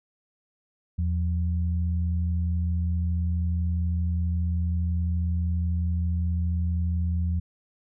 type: tone pair together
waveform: sine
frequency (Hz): 82.38 / 177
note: E2 / F3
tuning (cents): -1 / +23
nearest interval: octave + minor second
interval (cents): 1324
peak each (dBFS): -23 / -32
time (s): 0.98-7.4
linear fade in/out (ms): 10
effects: none